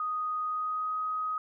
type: tone with pitch glide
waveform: sine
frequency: 1244.5 to 1257.5 Hz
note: D#6 to D#6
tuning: 0 to +18 cents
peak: -29 dBFS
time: 0-1.38 s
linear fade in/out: 2 ms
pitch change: +18 cents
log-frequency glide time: 0.44-0.97 s
effects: none